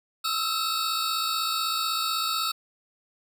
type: tone cluster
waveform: 40% pulse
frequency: 1283 / 1339 / 3773 / 4480 Hz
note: E6 / E6 / A#7 / C#8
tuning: -47 / +27 / +20 / +18 cents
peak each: -30 dBFS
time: 0.24-2.52 s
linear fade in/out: 10 ms
effects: none